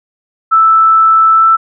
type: tone with pitch glide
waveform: sine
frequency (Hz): 1318.5 to 1326.9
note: E6 to E6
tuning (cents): 0 to +11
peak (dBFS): -4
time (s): 0.51-1.57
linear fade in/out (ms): 20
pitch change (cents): +11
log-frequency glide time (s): 1.33-1.46
effects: none